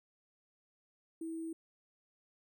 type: tone with sample-and-hold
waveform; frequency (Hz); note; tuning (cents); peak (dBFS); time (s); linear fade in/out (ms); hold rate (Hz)
sine; 326; E4; -19; -38; 1.21-1.53; 5; 8820
effects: none